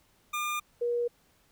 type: tone pair in turn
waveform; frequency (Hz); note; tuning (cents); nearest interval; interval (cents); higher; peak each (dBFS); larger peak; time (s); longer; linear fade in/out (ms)
25% pulse / sine; 1205 / 478.2; D6 / A#4; +44 / +44; octave + major third; 1600; first; -26; neither; 0.33-0.6 / 0.81-1.08; neither; 10
effects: pink hiss -66 dBFS RMS until 1.51 s